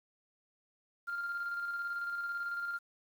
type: tone with tremolo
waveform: sine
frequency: 1396.9 Hz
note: F6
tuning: in tune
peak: -32 dBFS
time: 1.07-2.79 s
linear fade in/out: 20 ms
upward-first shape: square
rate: 18 Hz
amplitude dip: 35%
effects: tanh soft clip ceiling -31 dBFS + 10-bit